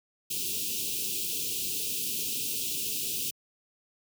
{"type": "band-stop noise", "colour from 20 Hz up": "white", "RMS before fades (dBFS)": -32, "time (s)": [0.3, 3.31], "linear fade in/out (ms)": 10, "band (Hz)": [470, 2500], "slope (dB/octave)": 96, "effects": ["high-pass 100 Hz 12 dB/octave"]}